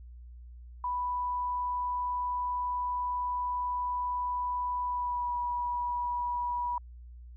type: tone with pitch glide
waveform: sine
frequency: 987.8 to 973.1 Hz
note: B5 to B5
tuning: 0 to -26 cents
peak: -29 dBFS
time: 0.84-6.78 s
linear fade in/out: 2 ms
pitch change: -26 cents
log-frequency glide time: 4.86-5.35 s
effects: added 60 Hz sine -45 dBFS peak until 7.36 s